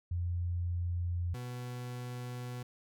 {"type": "tone pair in turn", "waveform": ["sine", "40% pulse"], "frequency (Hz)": [87.31, 123.47], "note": ["F2", "B2"], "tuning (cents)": [0, 0], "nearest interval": "tritone", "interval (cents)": 600, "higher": "second", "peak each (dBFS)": [-31, -38], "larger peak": "first", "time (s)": [[0.11, 1.34], [1.34, 2.63]], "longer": "second", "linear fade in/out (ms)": 5, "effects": []}